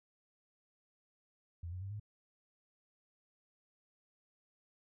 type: tone with pitch steps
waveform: sine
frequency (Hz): 85.1 / 91.21 / 97.75 / 104.77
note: F2 / F#2 / G2 / G#2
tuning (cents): -44 / -24 / -4 / +16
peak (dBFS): -40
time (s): 1.63-1.998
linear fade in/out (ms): 5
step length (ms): 92
effects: none